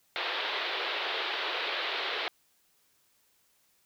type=band-pass noise; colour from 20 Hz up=white; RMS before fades=-33 dBFS; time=0.16-2.28 s; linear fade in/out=0 ms; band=350 to 4000 Hz; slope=48 dB/octave; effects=white hiss -69 dBFS RMS until 3.85 s